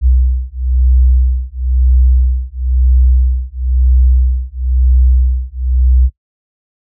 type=beating tone pair; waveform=sine; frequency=62.6 / 63.6 Hz; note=B1 / C2; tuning=+24 / -48 cents; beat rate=1 Hz; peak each=-11 dBFS; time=0.01-6.1 s; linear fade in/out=50 ms; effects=noise-tail reverb RT60 0.1 s tail -20 dB re dry